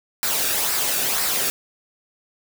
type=noise with flanger; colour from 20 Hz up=white; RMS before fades=-22 dBFS; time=0.23-1.5 s; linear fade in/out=0 ms; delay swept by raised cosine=0.3 to 0.99 ms; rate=2 Hz; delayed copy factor=-0.5; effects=none